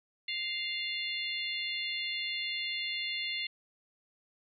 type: harmonic tone with a mistuned harmonic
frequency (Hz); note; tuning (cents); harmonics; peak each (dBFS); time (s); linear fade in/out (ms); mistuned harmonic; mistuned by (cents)
698.5; F5; 0; 3 / 4 / 5 / 6; -37 / -38 / -39 / -40; 0.28-3.47; 5; 6; +18
effects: none